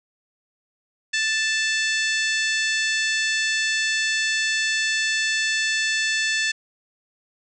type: harmonic tone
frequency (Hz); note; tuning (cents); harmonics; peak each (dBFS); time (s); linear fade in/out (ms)
880; A5; 0; 2 / 3 / 4 / 5 / 6 / 7 / 8 / 9; -23 / -27 / -29 / -31 / -33 / -34 / -35 / -36; 1.13-6.52; 10
effects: none